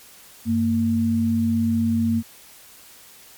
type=tone pair together; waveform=sine; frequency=96.4 / 229 Hz; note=G2 / A#3; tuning=-28 / -31 cents; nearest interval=octave + minor third; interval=1497 cents; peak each=-25 / -18 dBFS; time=0.45-2.23 s; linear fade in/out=50 ms; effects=white hiss -47 dBFS RMS until 3.37 s + MP3 96 kbps